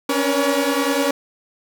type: tone cluster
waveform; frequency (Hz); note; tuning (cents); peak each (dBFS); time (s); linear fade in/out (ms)
sawtooth; 273.4 / 283.3 / 479.3 / 568; C#4 / C#4 / A#4 / C#5; -24 / +38 / +48 / +42; -19; 0.09-1.11; 5
effects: none